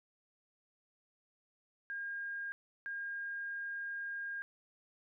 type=tone bursts at uneven times; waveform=sine; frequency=1616 Hz; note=G#6; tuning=48 cents flat; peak=-38 dBFS; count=2; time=1.9-2.52 / 2.86-4.42 s; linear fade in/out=0 ms; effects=none